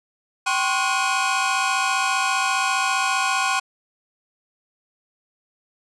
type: tone cluster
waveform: 45% pulse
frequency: 776 / 1045 / 1100 / 1451 / 2509 Hz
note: G5 / C6 / C#6 / F#6 / D#7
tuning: -18 / -2 / -14 / -34 / +14 cents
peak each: -26 dBFS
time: 0.46-3.6 s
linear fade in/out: 10 ms
effects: resampled to 22050 Hz